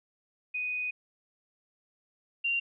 sine tone pair in turn, 2489 / 2769 Hz, D#7 / F7, 0 / -15 cents, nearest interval major second, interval 185 cents, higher second, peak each -30 / -26 dBFS, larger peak second, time 0.54-0.91 / 2.44-2.6 s, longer first, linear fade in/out 10 ms, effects none

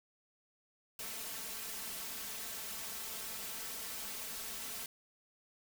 white noise with comb filter, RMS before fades -43 dBFS, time 0.99-4.86 s, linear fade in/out 2 ms, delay 4.5 ms, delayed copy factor +0.65, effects none

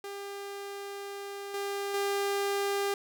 sawtooth tone with level steps, 400 Hz, G4, 35 cents sharp, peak -34 / -28 / -24 dBFS, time 0.04-2.94 s, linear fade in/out 2 ms, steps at 1.54 / 1.94 s, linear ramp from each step 2 ms, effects none

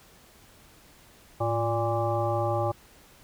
harmonic tone with a mistuned harmonic, 116.54 Hz, A#2, in tune, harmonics 1 / 3 / 5 / 7 / 9 / 10, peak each -29 / -32 / -29 / -30 / -39 / -35 dBFS, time 1.4-2.72 s, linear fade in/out 10 ms, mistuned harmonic 1, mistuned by -110 cents, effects pink hiss -55 dBFS RMS until 3.23 s

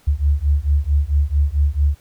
sine beating tone pair, 70.1 / 74.6 Hz, C#2 / D2, +20 / +28 cents, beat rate 4.5 Hz, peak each -17 dBFS, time 0.07-1.95 s, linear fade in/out 10 ms, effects pink hiss -54 dBFS RMS until 2 s

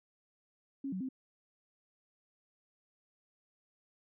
sine tone with pitch steps, 273.8 / 187.3 / 261.3 Hz, C#4 / F#3 / C4, -21 / +21 / -2 cents, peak -35 dBFS, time 0.84-1.089 s, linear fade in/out 5 ms, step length 83 ms, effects none

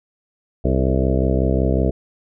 harmonic tone with a mistuned harmonic, 65.41 Hz, C2, in tune, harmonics 1 / 2 / 3 / 4 / 5 / 6 / 7 / 8 / 9 / 10, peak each -19 / -22 / -24 / -25 / -26 / -27 / -27 / -28 / -29 / -29 dBFS, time 0.64-1.91 s, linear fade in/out 10 ms, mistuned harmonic 6, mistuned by +40 cents, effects none

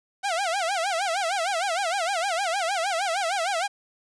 sawtooth tone with vibrato, 727 Hz, F#5, 31 cents flat, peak -20 dBFS, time 0.23-3.68 s, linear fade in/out 20 ms, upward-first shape sine, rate 6.5 Hz, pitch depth 200 cents each way, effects resampled to 22050 Hz + 9-bit

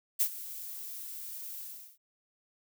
violet noise with ADSR envelope, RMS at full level -25 dBFS, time 0.19-1.98 s, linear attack 21 ms, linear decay 73 ms, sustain -17 dB, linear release 370 ms, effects none

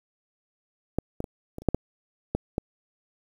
clicks, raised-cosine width 2 ms, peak -11 / -16 / -21 / -22 / -30 / -6 / -10 / -11 / -12 dBFS, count 9, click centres 0.986 / 1.204 / 1.242 / 1.584 / 1.62 / 1.687 / 1.746 / 2.35 / 2.581 s, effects 8-bit

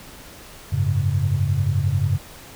sine chord, F# suspended second, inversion none, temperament equal, 92.5 / 103.83 / 138.59 Hz, F#2 / G#2 / C#3, 0 / 0 / 0 cents, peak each -22 dBFS, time 0.72-2.18 s, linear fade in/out 10 ms, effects pink hiss -42 dBFS RMS until 2.55 s

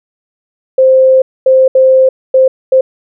sine tone bursts at uneven times, 523.3 Hz, C5, in tune, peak -3 dBFS, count 5, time 0.78-1.22 / 1.46-1.68 / 1.75-2.09 / 2.34-2.48 / 2.72-2.81 s, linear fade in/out 5 ms, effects none

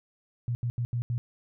sine tone bursts at uneven times, 120 Hz, B2, 49 cents flat, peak -26 dBFS, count 5, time 0.48-0.55 / 0.63-0.7 / 0.78-0.85 / 0.93-1.02 / 1.1-1.18 s, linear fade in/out 0 ms, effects none

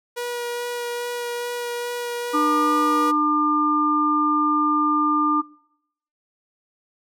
sawtooth tone with vibrato, 481.5 Hz, B4, 44 cents flat, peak -22 dBFS, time 0.16-3.12 s, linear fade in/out 20 ms, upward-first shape sine, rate 2.4 Hz, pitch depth 9 cents each way
harmonic tone, 300 Hz, D4, 37 cents sharp, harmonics 1 / 3 / 4, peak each -21 / -30 / -19 dBFS, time 2.33-5.42 s, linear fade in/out 20 ms
effects noise-tail reverb RT60 0.8 s tail -25 dB re dry

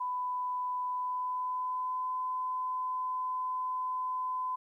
sine tone with pitch glide, 998 to 1014.9 Hz, B5 to B5, +18 to +47 cents, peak -31 dBFS, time 0-4.56 s, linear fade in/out 10 ms, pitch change +29 cents, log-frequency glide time 0.88-2.09 s, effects 12-bit

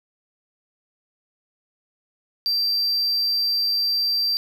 triangle tone, 4699 Hz, D8, in tune, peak -18 dBFS, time 2.46-4.37 s, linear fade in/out 0 ms, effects none

